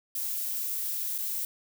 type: noise with dropouts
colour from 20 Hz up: violet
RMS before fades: -32 dBFS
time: 0.15-1.45 s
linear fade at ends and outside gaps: 1 ms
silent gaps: 1.18-1.186 s
effects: none